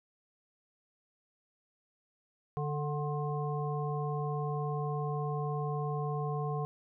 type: harmonic tone with a mistuned harmonic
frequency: 147.2 Hz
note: D3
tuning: 4 cents sharp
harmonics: 1 / 3 / 5 / 7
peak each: -33 / -38 / -40 / -41 dBFS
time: 2.57-6.65 s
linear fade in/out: 0 ms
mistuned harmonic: 7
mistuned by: +50 cents
effects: none